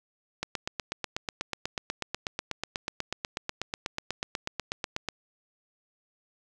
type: click train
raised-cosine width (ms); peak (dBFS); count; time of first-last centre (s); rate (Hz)
0.2; -13; 39; 0.43-5.087; 8.16
effects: none